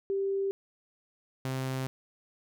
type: tone pair in turn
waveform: sine / sawtooth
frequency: 392 / 131.34 Hz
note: G4 / C3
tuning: 0 / +7 cents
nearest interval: octave + perfect fifth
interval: 1893 cents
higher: first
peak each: -27 dBFS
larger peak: neither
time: 0.1-0.51 / 1.45-1.87 s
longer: second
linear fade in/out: 0 ms
effects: none